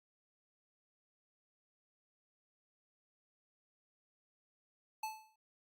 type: tone with exponential decay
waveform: square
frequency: 871 Hz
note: A5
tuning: 18 cents flat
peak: -36 dBFS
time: 5.03-5.36 s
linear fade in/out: 5 ms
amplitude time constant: 70 ms
effects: Opus 48 kbps